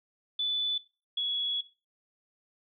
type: tone pair in turn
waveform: sine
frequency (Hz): 3485 / 3366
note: A7 / G#7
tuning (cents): -17 / +23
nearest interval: minor second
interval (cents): 60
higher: first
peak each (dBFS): -27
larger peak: neither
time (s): 0.39-0.78 / 1.17-1.61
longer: second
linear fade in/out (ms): 5
effects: noise-tail reverb RT60 0.3 s tail -17 dB re dry